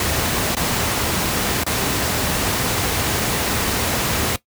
pink noise with dropouts, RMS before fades -20 dBFS, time 0-4.36 s, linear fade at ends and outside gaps 2 ms, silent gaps 0.55-0.567 / 1.636-1.664 s, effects noise-tail reverb RT60 0.1 s tail -17 dB re dry + high-pass 60 Hz 12 dB/octave

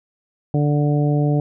harmonic tone, 146.83 Hz, D3, in tune, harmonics 1 / 2 / 3 / 4 / 5, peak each -16 / -22 / -26 / -28 / -30 dBFS, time 0.54-1.4 s, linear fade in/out 2 ms, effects none

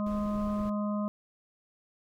harmonic tone, 207.7 Hz, G#3, in tune, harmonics 1 / 3 / 5 / 6, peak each -29 / -37 / -41 / -43 dBFS, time 0-1.08 s, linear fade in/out 0 ms
brown noise, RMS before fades -42 dBFS, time 0.06-0.7 s, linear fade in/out 5 ms
effects none

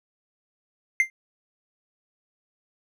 triangle tone with exponential decay, 2093 Hz, C7, in tune, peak -11 dBFS, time 1-1.1 s, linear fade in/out 1 ms, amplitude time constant 21 ms, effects none

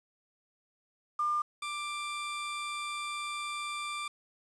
sine / 20% pulse tone pair in turn, 1200 / 1180.7 Hz, D6 / D6, +37 / +9 cents, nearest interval unison, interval 28 cents, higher first, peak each -27 / -30 dBFS, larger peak first, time 1.19-1.42 / 1.62-4.08 s, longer second, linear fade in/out 5 ms, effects resampled to 22050 Hz + 9-bit

